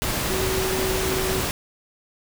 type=tone in noise; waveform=sine; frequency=377.4 Hz; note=F#4; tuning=34 cents sharp; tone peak=-25 dBFS; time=0.3-1.4 s; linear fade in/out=0 ms; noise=pink; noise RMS=-25 dBFS; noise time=0.02-1.51 s; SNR=-3 dB; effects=none